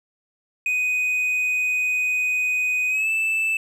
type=tone with pitch glide; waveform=triangle; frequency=2496 to 2638 Hz; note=D#7 to E7; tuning=+5 to +1 cents; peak=-18 dBFS; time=0.66-3.57 s; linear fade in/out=2 ms; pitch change=+96 cents; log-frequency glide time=2.89-3.09 s; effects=none